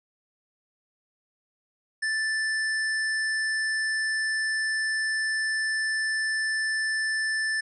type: tone with hard clipping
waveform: sine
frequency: 1760 Hz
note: A6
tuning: in tune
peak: -26 dBFS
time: 2.02-7.61 s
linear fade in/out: 10 ms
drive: 17 dB
effects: resampled to 24000 Hz